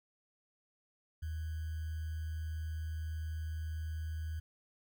sine tone with sample-and-hold, 79.2 Hz, D#2, 31 cents sharp, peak -36 dBFS, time 1.22-4.4 s, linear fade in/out 10 ms, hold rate 1575 Hz, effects none

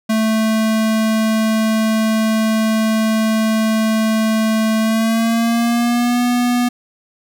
square tone with pitch glide, 220 to 244.1 Hz, A3 to B3, 0 to -20 cents, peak -14 dBFS, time 0.09-6.69 s, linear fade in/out 10 ms, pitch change +180 cents, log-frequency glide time 4.8-6.21 s, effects none

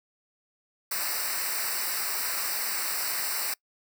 white noise with comb filter, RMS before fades -30 dBFS, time 0.91-3.54 s, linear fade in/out 5 ms, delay 0.3 ms, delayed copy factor -1, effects noise-tail reverb RT60 0.1 s tail -25 dB re dry

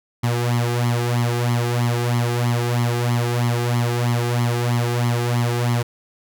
sawtooth tone with flanger, 120 Hz, B2, 49 cents flat, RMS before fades -20 dBFS, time 0.23-5.83 s, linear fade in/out 10 ms, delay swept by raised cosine 0.94 to 2.54 ms, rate 3.1 Hz, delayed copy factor +0.75, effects none

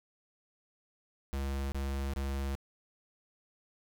square tone bursts, 68.5 Hz, C#2, 20 cents flat, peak -33 dBFS, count 3, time 1.33-2.552 s, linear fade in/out 0 ms, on 390 ms, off 26 ms, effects none

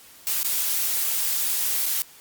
blue noise with dropouts, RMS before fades -24 dBFS, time 0.27-2.02 s, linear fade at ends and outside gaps 0 ms, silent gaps 0.43-0.446 / 1.858-1.863 s, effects white hiss -49 dBFS RMS until 2.2 s + Opus 48 kbps

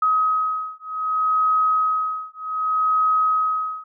sine beating tone pair, 1267 / 1267.65 Hz, D#6 / D#6, +31 / +32 cents, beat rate 0.65 Hz, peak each -21 / -21 dBFS, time 0.02-3.84 s, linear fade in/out 5 ms, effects none

